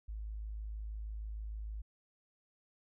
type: tone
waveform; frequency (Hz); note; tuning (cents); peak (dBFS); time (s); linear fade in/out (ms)
sine; 53.2; G#1; +42; -39; 0.08-1.82; 10
effects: none